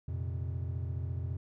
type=chord; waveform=triangle; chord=F suspended fourth; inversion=none; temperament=just; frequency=87.31 / 116.41 / 130.96 Hz; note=F2 / Bb2 / C3; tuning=0 / -2 / +2 cents; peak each=-33 / -38 / -38 dBFS; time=0.08-1.37 s; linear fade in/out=5 ms; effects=none